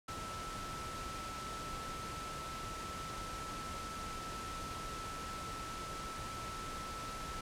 sine tone in noise, 1318.5 Hz, E6, in tune, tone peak -44 dBFS, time 0.08-7.41 s, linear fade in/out 5 ms, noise pink, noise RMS -45 dBFS, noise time 0.08-7.41 s, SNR -2 dB, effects low-pass 9000 Hz 12 dB/octave

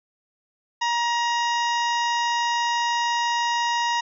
harmonic tone with a mistuned harmonic, 946 Hz, A#5, 25 cents sharp, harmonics 1 / 2 / 3 / 4 / 5 / 6 / 7, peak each -22 / -28 / -32 / -34 / -36 / -38 / -39 dBFS, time 0.81-4.01 s, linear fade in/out 10 ms, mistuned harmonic 5, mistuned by +120 cents, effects none

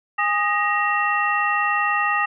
sine tone cluster, 821 / 1238 / 1887 / 2717 Hz, G#5 / D#6 / A#6 / F7, -20 / -9 / +21 / -48 cents, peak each -25 / -22 / -22 / -27 dBFS, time 0.18-2.26 s, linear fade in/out 10 ms, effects none

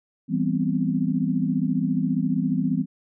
sine chord, C major seventh, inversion first, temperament equal, 164.81 / 196 / 246.9 / 261.6 Hz, E3 / G3 / B3 / C4, 0 / 0 / 0 / 0 cents, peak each -26 dBFS, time 0.28-2.86 s, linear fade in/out 50 ms, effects none

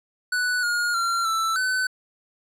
square tone with pitch steps, 1483 / 1429 / 1372 / 1326 / 1513 Hz, F#6 / F6 / F6 / E6 / F#6, +4 / +39 / -31 / +10 / +38 cents, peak -22 dBFS, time 0.32-1.87 s, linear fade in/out 5 ms, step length 310 ms, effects low-pass 11000 Hz 12 dB/octave

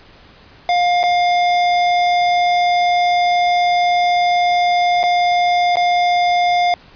square tone with dropouts, 707 Hz, F5, 21 cents sharp, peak -13 dBFS, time 0.69-6.74 s, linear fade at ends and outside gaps 1 ms, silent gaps 1.031-1.037 / 5.031-5.037 / 5.757-5.769 s, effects pink hiss -45 dBFS RMS until 6.95 s + resampled to 11025 Hz

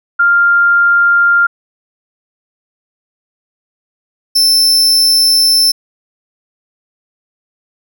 sine / 40% pulse tone pair in turn, 1396.9 / 5317 Hz, F6 / E8, 0 / +14 cents, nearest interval octave + major seventh, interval 2314 cents, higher second, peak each -6 dBFS, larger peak neither, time 0.19-1.47 / 4.35-5.72 s, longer second, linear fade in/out 10 ms, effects none

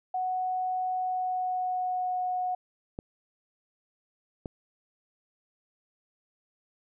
sine tone with pitch glide, 740 to 731.5 Hz, F#5 to F#5, 0 to -20 cents, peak -27 dBFS, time 0.14-2.55 s, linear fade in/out 5 ms, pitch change -20 cents, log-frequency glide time 0.95-2.21 s
clicks, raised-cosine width 2 ms, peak -22 dBFS, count 2, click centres 2.989 / 4.458 s
effects none

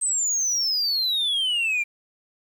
sine exponential sweep, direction down, 8330 to 2349 Hz, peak -18 dBFS, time 0.01-1.84 s, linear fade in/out 20 ms, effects tanh soft clip ceiling -20 dBFS + 9-bit

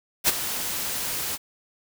white noise with ADSR envelope, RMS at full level -17 dBFS, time 0.24-1.38 s, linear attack 44 ms, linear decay 25 ms, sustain -12 dB, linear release 37 ms, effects none

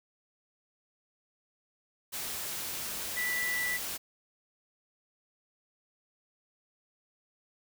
sine tone in noise, 1971 Hz, B6, 4 cents flat, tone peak -30 dBFS, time 3.16-3.78 s, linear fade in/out 20 ms, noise white, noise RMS -37 dBFS, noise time 2.12-3.98 s, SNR +4 dB, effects none

